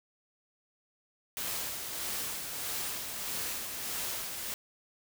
white noise with tremolo, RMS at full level -35 dBFS, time 1.37-4.54 s, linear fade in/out 0 ms, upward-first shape sine, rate 1.6 Hz, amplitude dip 40%, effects none

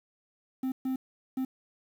triangle tone bursts at uneven times, 261.1 Hz, C4, 3 cents flat, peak -26 dBFS, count 3, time 0.63-0.72 / 0.85-0.96 / 1.37-1.45 s, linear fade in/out 5 ms, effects 9-bit

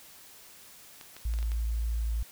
clicks, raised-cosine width 0.2 ms, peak -28 dBFS, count 6, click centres 1.012 / 1.166 / 1.338 / 1.388 / 1.428 / 1.518 s
sine tone, 56.2 Hz, A1, 37 cents sharp, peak -27 dBFS, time 1.25-2.23 s, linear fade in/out 5 ms
effects white hiss -52 dBFS RMS until 2.31 s

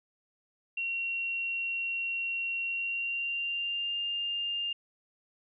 sine tone with pitch glide, 2740 to 2806 Hz, F7 to F7, -34 to +8 cents, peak -30 dBFS, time 0.77-4.73 s, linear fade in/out 5 ms, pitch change +42 cents, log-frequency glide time 2.65-3.96 s, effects none

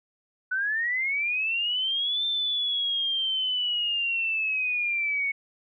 sine linear two-way sweep, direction up then down, 1480 to 3576 to 2206 Hz, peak -24 dBFS, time 0.51-5.32 s, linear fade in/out 10 ms, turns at 2.25 s, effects none

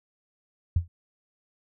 sine tone with exponential decay, 85.7 Hz, F2, 32 cents flat, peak -16 dBFS, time 0.76-0.88 s, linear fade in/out 5 ms, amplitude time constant 25 ms, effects none

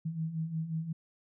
sine beating tone pair, 157 / 162.6 Hz, D#3 / E3, +16 / -23 cents, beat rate 5.6 Hz, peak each -39 / -33 dBFS, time 0.05-0.93 s, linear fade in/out 10 ms, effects none

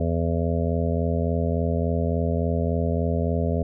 harmonic tone, 83.5 Hz, E2, 23 cents sharp, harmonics 1 / 2 / 3 / 5 / 6 / 7 / 8, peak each -24 / -27 / -29 / -31 / -32 / -32 / -33 dBFS, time 0-3.63 s, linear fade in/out 5 ms, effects none

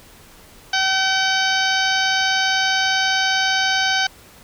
harmonic tone with a mistuned harmonic, 765 Hz, G5, 42 cents flat, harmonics 1 / 2 / 3 / 4 / 5 / 6 / 7 / 8, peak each -23 / -20 / -27 / -24 / -27 / -26 / -30 / -30 dBFS, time 0.73-4.07 s, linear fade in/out 5 ms, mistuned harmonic 5, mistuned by -24 cents, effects pink hiss -46 dBFS RMS until 4.43 s

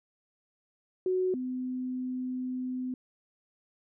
sine tone pair in turn, 370 / 254.3 Hz, F#4 / C4, 0 / -49 cents, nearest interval tritone, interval 649 cents, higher first, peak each -25 / -31 dBFS, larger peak first, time 1.06-1.34 / 1.34-2.94 s, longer second, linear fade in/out 2 ms, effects none

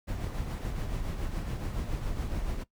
brown noise with tremolo, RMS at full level -31 dBFS, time 0.07-2.64 s, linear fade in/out 20 ms, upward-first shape triangle, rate 7.1 Hz, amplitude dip 50%, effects noise-tail reverb RT60 0.1 s tail -18 dB re dry

